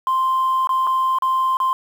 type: tone with dropouts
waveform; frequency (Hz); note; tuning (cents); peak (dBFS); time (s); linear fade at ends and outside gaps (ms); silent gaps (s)
sine; 1046; C6; -1; -14; 0.07-1.73; 1; 0.672-0.692 / 0.869-0.872 / 1.186-1.222 / 1.57-1.601
effects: tanh soft clip ceiling -13 dBFS + 7-bit